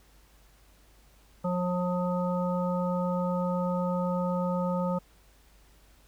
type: harmonic tone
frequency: 179.2 Hz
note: F3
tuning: 45 cents sharp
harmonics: 1 / 3 / 5 / 7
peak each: -28 / -31 / -36 / -37 dBFS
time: 1.44-4.99 s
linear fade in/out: 10 ms
effects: added 50 Hz sine -58 dBFS peak until 6.07 s + pink hiss -62 dBFS RMS until 6.07 s